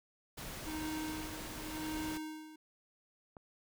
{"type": "noise", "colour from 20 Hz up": "pink", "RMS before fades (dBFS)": -45, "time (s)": [0.37, 2.18], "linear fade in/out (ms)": 10}
{"type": "tone with tremolo", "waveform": "square", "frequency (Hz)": 311.1, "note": "D#4", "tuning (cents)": 0, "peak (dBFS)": -38, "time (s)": [0.66, 2.56], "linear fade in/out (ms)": 5, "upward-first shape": "sine", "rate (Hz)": 0.92, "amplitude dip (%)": 80}
{"type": "click", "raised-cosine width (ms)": 1, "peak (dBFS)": -36, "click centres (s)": 3.368}
{"effects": []}